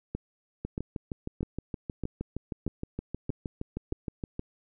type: two click trains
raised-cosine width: 3 ms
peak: -20 / -19 dBFS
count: 25 / 7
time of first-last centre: 0.65-4.394 / 0.15-3.924 s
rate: 6.41 / 1.59 Hz
effects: none